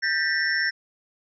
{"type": "tone cluster", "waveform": "sine", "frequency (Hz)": [1580, 1790, 1945, 5420], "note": ["G6", "A6", "B6", "E8"], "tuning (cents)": [13, 29, -27, 47], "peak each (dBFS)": [-26, -26, -27, -29], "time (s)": [0.02, 0.71], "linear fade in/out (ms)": 20, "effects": []}